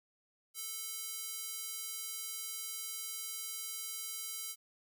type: tone with high-pass filter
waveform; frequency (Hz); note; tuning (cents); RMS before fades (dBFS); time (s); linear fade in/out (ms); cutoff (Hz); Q
square; 440; A4; 0; -42; 0.54-4.56; 50; 6400; 0.53
effects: none